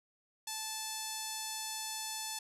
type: tone with notch filter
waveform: 5% pulse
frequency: 875 Hz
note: A5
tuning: 10 cents flat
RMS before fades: -40 dBFS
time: 0.47-2.39 s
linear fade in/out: 5 ms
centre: 2100 Hz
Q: 1.5
effects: low-pass 12000 Hz 12 dB/octave